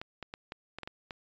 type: clicks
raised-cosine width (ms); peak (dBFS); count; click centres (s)
0.3; -24; 8; 0.015 / 0.227 / 0.339 / 0.521 / 0.786 / 0.833 / 0.875 / 1.108
effects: resampled to 16000 Hz